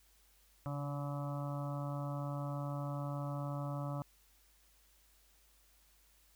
harmonic tone with a mistuned harmonic, 143.5 Hz, D3, 40 cents flat, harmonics 1 / 2 / 4 / 5 / 6 / 7 / 8 / 9, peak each -38 / -46 / -46 / -51 / -54 / -52 / -51 / -52 dBFS, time 0.66-4.02 s, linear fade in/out 0 ms, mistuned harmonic 1, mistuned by -30 cents, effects added 50 Hz sine -69 dBFS peak until 6.35 s + white hiss -69 dBFS RMS until 6.35 s

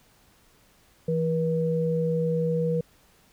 sine tone pair together, 164.81 / 482.3 Hz, E3 / B4, 0 / -41 cents, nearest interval octave + perfect fifth, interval 1859 cents, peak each -25 dBFS, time 1.08-2.81 s, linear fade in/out 5 ms, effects pink hiss -60 dBFS RMS until 3.32 s

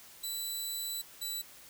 15% pulse tone pair in turn, 3975 / 3961 Hz, B7 / B7, +10 / +4 cents, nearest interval unison, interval 6 cents, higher first, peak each -28 dBFS, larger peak neither, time 0.23-1.02 / 1.21-1.42 s, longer first, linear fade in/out 10 ms, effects white hiss -54 dBFS RMS until 1.69 s

